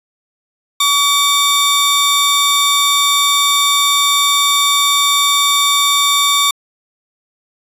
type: tone pair together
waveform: sawtooth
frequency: 1140 / 3619 Hz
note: C#6 / A7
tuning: +48 / +48 cents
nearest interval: octave + minor sixth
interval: 2000 cents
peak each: -10 dBFS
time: 0.8-6.51 s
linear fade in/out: 5 ms
effects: resampled to 32000 Hz